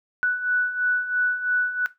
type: beating tone pair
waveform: sine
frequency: 1480 / 1483 Hz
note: F#6 / F#6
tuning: 0 / +4 cents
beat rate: 3 Hz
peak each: -27 / -21 dBFS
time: 0.23-1.86 s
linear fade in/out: 0 ms
effects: noise-tail reverb RT60 0.2 s tail -17 dB re dry